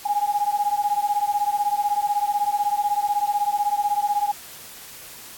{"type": "beating tone pair", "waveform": "sine", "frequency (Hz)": [817, 833], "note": ["G#5", "G#5"], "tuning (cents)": [-29, 5], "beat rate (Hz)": 16, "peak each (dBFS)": [-22, -23], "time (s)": [0.05, 4.32], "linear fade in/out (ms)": 10, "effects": ["white hiss -41 dBFS RMS until 5.37 s", "AAC 64 kbps"]}